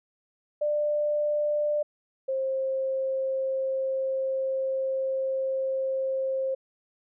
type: tone pair in turn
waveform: sine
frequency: 594 / 531 Hz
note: D5 / C5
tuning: +20 / +25 cents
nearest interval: major second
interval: 195 cents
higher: first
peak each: -23 / -25 dBFS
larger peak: first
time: 0.61-1.83 / 2.28-6.55 s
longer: second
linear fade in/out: 10 ms
effects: none